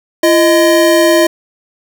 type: tone pair together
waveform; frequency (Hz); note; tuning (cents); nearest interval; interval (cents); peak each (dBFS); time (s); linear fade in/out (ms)
square; 339.3 / 623; F4 / D#5; -50 / +2; major seventh; 1052; -10; 0.23-1.27; 5
effects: none